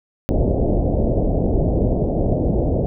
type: low-pass noise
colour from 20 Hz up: pink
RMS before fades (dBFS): -18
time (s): 0.29-2.86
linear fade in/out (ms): 0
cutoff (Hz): 670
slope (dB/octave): 48
effects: none